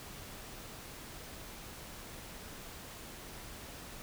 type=silence; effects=pink hiss -48 dBFS RMS until 4.02 s